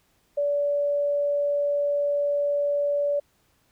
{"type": "tone", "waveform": "sine", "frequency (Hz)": 576, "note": "D5", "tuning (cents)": -34, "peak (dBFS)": -21, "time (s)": [0.37, 3.2], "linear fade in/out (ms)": 10, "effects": ["pink hiss -66 dBFS RMS until 3.71 s"]}